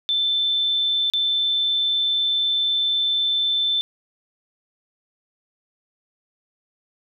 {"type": "tone with dropouts", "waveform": "sine", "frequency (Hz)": 3536, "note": "A7", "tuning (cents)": 8, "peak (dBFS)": -18, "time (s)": [0.09, 3.81], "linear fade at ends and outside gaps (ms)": 0, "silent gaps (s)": [1.1, 1.136], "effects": []}